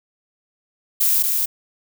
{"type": "noise with echo", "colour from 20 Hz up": "violet", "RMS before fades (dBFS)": -17, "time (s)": [1, 1.23], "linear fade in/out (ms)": 10, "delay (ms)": 230, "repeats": 1, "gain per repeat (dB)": -3, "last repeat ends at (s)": 1.46, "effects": []}